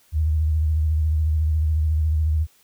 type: tone with vibrato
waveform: sine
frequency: 77.78 Hz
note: D#2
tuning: in tune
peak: -17 dBFS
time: 0.12-2.47 s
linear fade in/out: 50 ms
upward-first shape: sine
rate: 14 Hz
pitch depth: 57 cents each way
effects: white hiss -58 dBFS RMS until 2.63 s